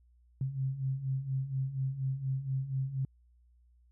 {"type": "beating tone pair", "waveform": "sine", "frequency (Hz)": [130.6, 134.8], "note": ["C3", "C#3"], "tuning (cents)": [-3, -48], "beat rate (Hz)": 4.2, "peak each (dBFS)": [-37, -32], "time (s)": [0.41, 3.05], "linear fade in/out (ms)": 2, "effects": ["added 60 Hz sine -61 dBFS peak until 3.91 s"]}